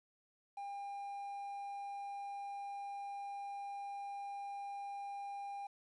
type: tone with quantisation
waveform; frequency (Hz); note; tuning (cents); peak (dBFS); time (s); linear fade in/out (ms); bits
triangle; 802; G5; +39; -40; 0.57-5.67; 5; 11
effects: resampled to 22050 Hz